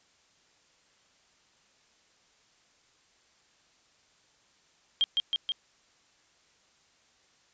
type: tone with echo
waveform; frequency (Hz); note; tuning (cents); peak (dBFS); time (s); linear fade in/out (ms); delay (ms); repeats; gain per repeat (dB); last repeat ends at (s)
sine; 3204; G7; +37; -21; 5.01-5.04; 0; 160; 3; -2; 5.52
effects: white hiss -65 dBFS RMS until 7.53 s + resampled to 16000 Hz